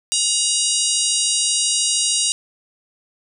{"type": "harmonic tone", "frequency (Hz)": 953, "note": "A#5", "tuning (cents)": 38, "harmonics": [3, 4, 5, 6, 7, 8, 9, 10], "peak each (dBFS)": [-25, -25, -25, -25, -25, -25, -25, -25], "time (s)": [0.12, 2.32], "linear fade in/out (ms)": 0, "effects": []}